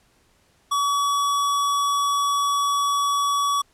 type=tone; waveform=square; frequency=1136 Hz; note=C#6; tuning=42 cents sharp; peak=-20 dBFS; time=0.71-3.62 s; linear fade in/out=10 ms; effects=pink hiss -61 dBFS RMS until 3.73 s + low-pass 11000 Hz 12 dB/octave